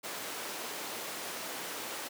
pink high-pass noise, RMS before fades -40 dBFS, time 0.03-2.09 s, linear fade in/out 20 ms, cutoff 380 Hz, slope 12 dB/octave, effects none

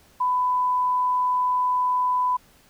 sine tone, 999 Hz, B5, 20 cents sharp, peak -19 dBFS, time 0.2-2.37 s, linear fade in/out 10 ms, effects pink hiss -56 dBFS RMS until 2.69 s

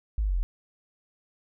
sine linear sweep, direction down, 56 to 38.83 Hz, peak -23 dBFS, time 0.18-0.43 s, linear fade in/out 0 ms, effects none

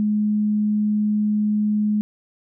sine tone, 210.6 Hz, G#3, 24 cents sharp, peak -17 dBFS, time 0-2.01 s, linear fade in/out 0 ms, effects none

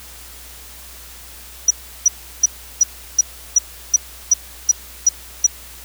sine tone bursts, 5850 Hz, F#8, 21 cents flat, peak -7 dBFS, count 11, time 1.68-5.466 s, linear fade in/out 5 ms, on 26 ms, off 350 ms, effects added 60 Hz sine -42 dBFS peak until 5.84 s + white hiss -39 dBFS RMS until 5.84 s

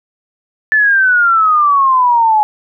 sine exponential sweep, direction down, 1760 to 839 Hz, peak -7 dBFS, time 0.72-2.43 s, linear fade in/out 0 ms, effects none

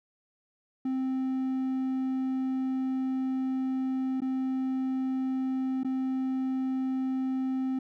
triangle tone with dropouts, 261.7 Hz, C4, in tune, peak -25 dBFS, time 0.85-7.79 s, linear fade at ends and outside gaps 5 ms, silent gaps 4.205-4.218 / 5.834-5.846 s, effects none

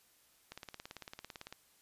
click train, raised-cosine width 0.2 ms, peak -28 dBFS, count 19, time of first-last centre 0.52-1.526 s, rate 17.9 Hz, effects white hiss -68 dBFS RMS until 1.81 s + resampled to 32000 Hz

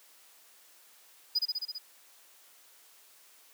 triangle tone with echo, 4957 Hz, D#8, 7 cents flat, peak -23 dBFS, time 1.35-1.39 s, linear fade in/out 10 ms, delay 66 ms, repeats 6, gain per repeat -2 dB, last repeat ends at 1.786 s, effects white hiss -59 dBFS RMS until 3.53 s + high-pass 400 Hz 12 dB/octave

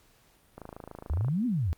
click train, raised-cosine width 1 ms, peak -27 dBFS, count 20, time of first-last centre 0.58-1.284 s, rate 27 Hz
sine exponential two-way sweep, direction up then down, 68.8 to 261.6 to 72.3 Hz, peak -25 dBFS, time 1.1-1.73 s, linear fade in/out 0 ms, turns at 1.46 s
effects pink hiss -63 dBFS RMS until 1.77 s + Opus 48 kbps

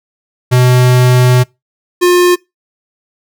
square tone pair in turn, 125.5 / 355.8 Hz, B2 / F4, +28 / +32 cents, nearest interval octave + tritone, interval 1804 cents, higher second, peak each -6 dBFS, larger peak neither, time 0.51-1.44 / 2.01-2.36 s, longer first, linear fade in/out 20 ms, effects noise-tail reverb RT60 0.2 s tail -23 dB re dry

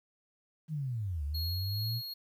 sine linear two-way sweep, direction down then up, 161.9 to 70 to 122.1 Hz, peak -32 dBFS, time 0.68-2.02 s, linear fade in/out 50 ms, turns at 1.24 s
square tone with tremolo, 4300 Hz, C8, 47 cents sharp, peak -36 dBFS, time 1.34-2.14 s, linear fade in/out 10 ms, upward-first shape sine, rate 2.4 Hz, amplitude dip 30%
effects 11-bit

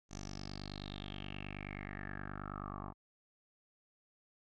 10% pulse tone with low-pass filter sweep, 49.44 Hz, G1, 15 cents sharp, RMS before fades -45 dBFS, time 0.09-2.94 s, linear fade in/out 50 ms, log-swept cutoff 6400 to 1000 Hz, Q 7.4, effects none

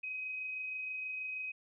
sine tone with amplitude modulation, 2524 Hz, D#7, 24 cents sharp, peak -36 dBFS, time 0.03-1.52 s, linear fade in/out 10 ms, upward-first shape sine, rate 26.3 Hz, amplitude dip 25%, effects none

